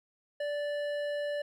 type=tone with hard clipping; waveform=sine; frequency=584 Hz; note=D5; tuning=10 cents flat; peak=-33 dBFS; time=0.4-1.42 s; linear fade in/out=5 ms; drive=11 dB; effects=none